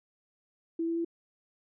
sine tone with pitch steps, 330.5 / 333.2 / 335.9 Hz, E4 / E4 / E4, +5 / +19 / +33 cents, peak -28 dBFS, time 0.79-1.048 s, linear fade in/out 5 ms, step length 86 ms, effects none

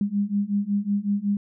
sine beating tone pair, 200 / 205.4 Hz, G3 / G#3, +35 / -19 cents, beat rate 5.4 Hz, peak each -25 / -24 dBFS, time 0.01-1.37 s, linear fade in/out 2 ms, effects none

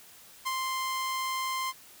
sawtooth tone with ADSR envelope, 1046.5 Hz, C6, in tune, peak -24 dBFS, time 0.45-1.73 s, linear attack 20 ms, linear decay 32 ms, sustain -2 dB, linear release 39 ms, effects white hiss -53 dBFS RMS until 2 s

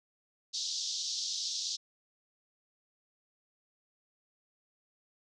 white band-pass noise, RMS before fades -36 dBFS, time 0.53-1.77 s, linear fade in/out 20 ms, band 3600 to 6200 Hz, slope 48 dB/octave, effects none

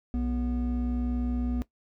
triangle tone pair together, 61 / 244 Hz, B1 / B3, -21 / -21 cents, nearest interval 2 octaves, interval 2400 cents, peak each -26 dBFS, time 0.14-1.62 s, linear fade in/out 0 ms, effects noise-tail reverb RT60 0.1 s tail -18 dB re dry + tanh soft clip ceiling -20 dBFS

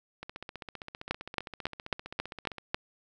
two click trains, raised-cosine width 0.3 ms, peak -24 / -12 dBFS, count 37 / 7, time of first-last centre 0.23-2.583 / 1.11-2.745 s, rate 15.3 / 3.67 Hz, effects none

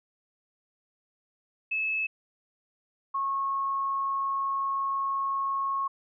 sine tone pair in turn, 2601 / 1093.6 Hz, E7 / C#6, -24 / -24 cents, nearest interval octave + minor third, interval 1500 cents, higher first, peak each -26 dBFS, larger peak neither, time 1.71-2.07 / 3.14-5.88 s, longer second, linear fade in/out 10 ms, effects none

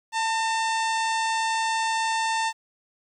harmonic tone with a mistuned harmonic, 893 Hz, A5, 25 cents sharp, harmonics 1 / 2 / 3 / 4 / 5 / 6 / 7 / 8 / 9 / 10, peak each -24 / -30 / -34 / -36 / -38 / -40 / -41 / -42 / -43 / -44 dBFS, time 0.12-2.53 s, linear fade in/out 50 ms, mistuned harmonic 2, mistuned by +30 cents, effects 10-bit

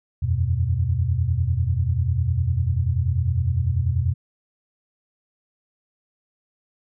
sine chord, E suspended second, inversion none, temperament equal, 82.41 / 92.5 / 123.47 Hz, E2 / F#2 / B2, 0 / 0 / 0 cents, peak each -23 dBFS, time 0.22-4.14 s, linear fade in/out 10 ms, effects none

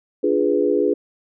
sine chord, D diminished seventh, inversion none, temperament equal, 293.7 / 349.2 / 415.3 / 493.9 Hz, D4 / F4 / Ab4 / Cb5, 0 / 0 / 0 / 0 cents, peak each -22 / -22 / -19 / -22 dBFS, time 0.23-0.94 s, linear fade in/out 10 ms, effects none

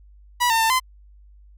sawtooth tone with pitch steps, 975 / 905 / 895 / 1028 Hz, B5 / A5 / A5 / C6, -23 / +48 / +29 / -31 cents, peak -13 dBFS, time 0.4-0.8 s, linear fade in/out 20 ms, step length 100 ms, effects added 50 Hz sine -46 dBFS peak until 1.57 s

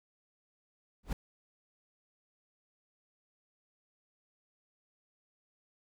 brown noise with exponential growth, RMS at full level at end -27 dBFS, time 1.03-1.13 s, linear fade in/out 5 ms, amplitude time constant 20 ms, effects none

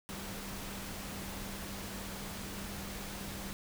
sine tone in noise, 196.6 Hz, G3, 5 cents sharp, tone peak -46 dBFS, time 0.09-3.53 s, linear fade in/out 0 ms, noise pink, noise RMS -43 dBFS, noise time 0.09-3.53 s, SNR -6 dB, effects none

